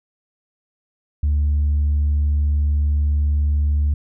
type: tone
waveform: sine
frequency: 73.42 Hz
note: D2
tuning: in tune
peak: -13 dBFS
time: 1.23-3.94 s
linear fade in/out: 5 ms
effects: tanh soft clip ceiling -13 dBFS